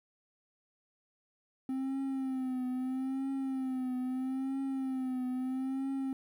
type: tone with vibrato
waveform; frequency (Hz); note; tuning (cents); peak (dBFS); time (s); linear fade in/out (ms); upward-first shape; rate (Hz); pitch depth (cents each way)
triangle; 261.6; C4; 0; -30; 1.69-6.13; 2; triangle; 0.77; 65
effects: 11-bit